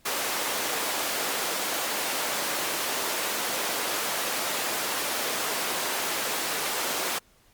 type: high-pass noise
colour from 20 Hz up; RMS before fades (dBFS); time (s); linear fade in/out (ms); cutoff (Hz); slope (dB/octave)
pink; -29; 0.05-7.19; 10; 440; 12
effects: pink hiss -61 dBFS RMS until 7.53 s + Opus 48 kbps